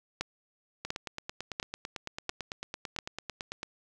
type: two click trains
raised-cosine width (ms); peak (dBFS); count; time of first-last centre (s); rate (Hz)
0.2; -19 / -14; 26 / 5; 0.85-3.631 / 0.21-2.988; 8.99 / 1.44
effects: none